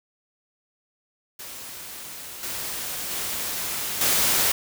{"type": "noise with level steps", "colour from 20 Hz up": "white", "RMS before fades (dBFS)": [-38, -31, -29, -21], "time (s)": [1.39, 4.52], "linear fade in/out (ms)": 5, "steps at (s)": [2.43, 3.11, 4.01], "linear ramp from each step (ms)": 2, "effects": []}